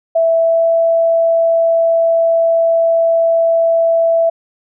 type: tone with pitch glide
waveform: sine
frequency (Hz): 659.3 to 663.1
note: E5 to E5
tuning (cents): 0 to +10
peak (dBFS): -9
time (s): 0.15-4.3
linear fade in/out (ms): 10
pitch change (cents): +10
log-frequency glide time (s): 0.37-0.68
effects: none